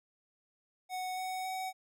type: tone with pitch steps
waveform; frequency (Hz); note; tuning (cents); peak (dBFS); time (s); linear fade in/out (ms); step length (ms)
square; 740 / 746 / 752.1; F#5 / F#5 / F#5; 0 / +14 / +28; -36; 0.89-1.73; 50; 280
effects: none